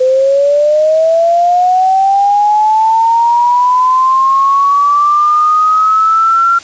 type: linear sweep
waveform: sine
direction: up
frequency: 509 to 1376 Hz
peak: -6 dBFS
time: 0-6.59 s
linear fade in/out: 10 ms
effects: white hiss -33 dBFS RMS until 6.63 s + resampled to 16000 Hz